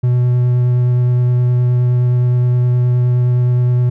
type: tone with vibrato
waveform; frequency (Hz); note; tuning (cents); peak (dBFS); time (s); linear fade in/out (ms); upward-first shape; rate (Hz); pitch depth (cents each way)
triangle; 123.47; B2; 0; -8; 0.03-3.9; 10; sine; 9.6; 9
effects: none